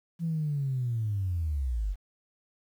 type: linear sweep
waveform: sine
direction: down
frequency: 170 to 43.65 Hz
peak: -26 dBFS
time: 0.19-1.96 s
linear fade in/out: 50 ms
effects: tanh soft clip ceiling -22 dBFS + 10-bit